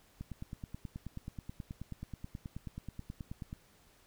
click train, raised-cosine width 5 ms, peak -29 dBFS, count 32, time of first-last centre 0.21-3.529 s, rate 9.34 Hz, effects pink hiss -65 dBFS RMS until 4.06 s

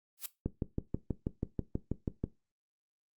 blue noise with exponential growth, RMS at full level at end -32 dBFS, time 0.17-0.26 s, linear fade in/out 5 ms, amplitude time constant 18 ms
click train, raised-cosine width 3 ms, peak -19 dBFS, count 12, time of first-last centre 0.46-2.24 s, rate 6.18 Hz
effects noise-tail reverb RT60 0.2 s tail -17 dB re dry + Opus 48 kbps

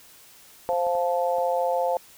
harmonic tone, 174.7 Hz, F3, 1 cent sharp, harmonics 3 / 4 / 5, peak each -24 / -26 / -28 dBFS, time 0.69-1.97 s, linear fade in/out 0 ms
clicks, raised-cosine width 1 ms, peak -30 dBFS, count 4, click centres 0.731 / 0.868 / 0.952 / 1.384 s
effects white hiss -51 dBFS RMS until 2.17 s

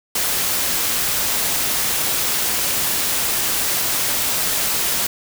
white noise, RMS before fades -20 dBFS, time 0.15-5.07 s, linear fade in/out 5 ms, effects none

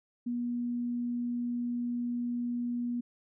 sine tone, 241.1 Hz, B3, 41 cents flat, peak -30 dBFS, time 0.26-3.01 s, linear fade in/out 10 ms, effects none

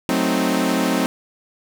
sawtooth chord, F# diminished seventh, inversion none, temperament equal, 185 / 220 / 261.6 / 311.1 Hz, F#3 / A3 / C4 / Eb4, 0 / 0 / 0 / 0 cents, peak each -20 / -20 / -17 / -20 dBFS, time 0.09-1.06 s, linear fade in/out 0 ms, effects none

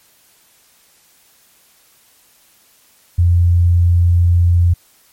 sine tone, 86.9 Hz, F2, 8 cents flat, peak -8 dBFS, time 3.18-4.74 s, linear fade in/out 10 ms, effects white hiss -52 dBFS RMS until 5.12 s + MP3 64 kbps

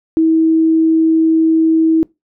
sine tone, 322.3 Hz, E4, 39 cents flat, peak -8 dBFS, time 0.17-2.03 s, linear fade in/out 0 ms, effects noise-tail reverb RT60 0.2 s tail -23 dB re dry

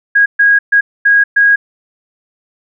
sine tone bursts at uneven times, 1643 Hz, G#6, 19 cents flat, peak -5 dBFS, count 5, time 0.15-0.26 / 0.39-0.59 / 0.72-0.81 / 1.05-1.24 / 1.36-1.56 s, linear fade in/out 10 ms, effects none

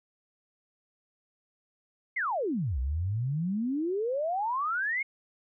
sine exponential two-way sweep, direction down then up, 2217 to 60.7 to 2217 Hz, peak -27 dBFS, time 2.16-5.03 s, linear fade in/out 10 ms, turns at 2.79 s, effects none

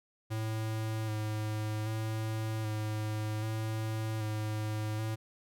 square tone with vibrato, 108.8 Hz, A2, 19 cents flat, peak -33 dBFS, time 0.3-5.16 s, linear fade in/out 20 ms, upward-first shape square, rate 0.64 Hz, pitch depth 20 cents each way, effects none

